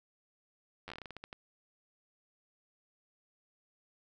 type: slowing click train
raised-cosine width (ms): 0.3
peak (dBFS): -28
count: 13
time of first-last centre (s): 0.88-1.329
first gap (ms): 10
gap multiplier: 1.22
effects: none